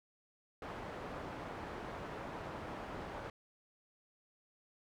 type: low-pass noise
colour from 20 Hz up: white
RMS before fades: -45 dBFS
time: 0.62-3.3 s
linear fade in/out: 2 ms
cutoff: 980 Hz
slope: 12 dB/octave
effects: none